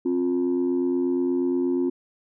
sine tone pair together, 265.4 / 353.8 Hz, C4 / F4, +25 / +23 cents, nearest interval perfect fourth, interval 498 cents, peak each -22 / -22 dBFS, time 0.05-1.9 s, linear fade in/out 10 ms, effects tanh soft clip ceiling -16 dBFS

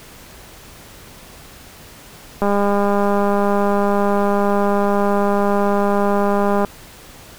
click train, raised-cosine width 1 ms, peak -5 dBFS, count 855, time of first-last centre 2.42-6.648 s, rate 202 Hz, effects pink hiss -41 dBFS RMS until 7.38 s

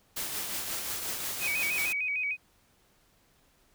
white noise with tremolo, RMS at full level -33 dBFS, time 0.16-1.93 s, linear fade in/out 10 ms, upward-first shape triangle, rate 5.6 Hz, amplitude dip 40%
sine tone with vibrato, 2384 Hz, D7, 25 cents sharp, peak -28 dBFS, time 1.4-2.37 s, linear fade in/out 50 ms, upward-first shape square, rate 6.6 Hz, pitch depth 86 cents each way
effects pink hiss -66 dBFS RMS until 3.74 s

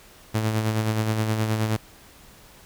sawtooth tone with tremolo, 109.4 Hz, A2, 9 cents flat, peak -16 dBFS, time 0.34-1.77 s, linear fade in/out 10 ms, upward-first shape sine, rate 9.5 Hz, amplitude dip 45%, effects pink hiss -50 dBFS RMS until 2.65 s

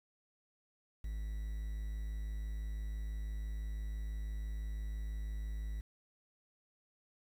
triangle tone with quantisation, 53 Hz, G#1, 36 cents sharp, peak -35 dBFS, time 1.04-5.81 s, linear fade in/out 5 ms, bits 10, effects none

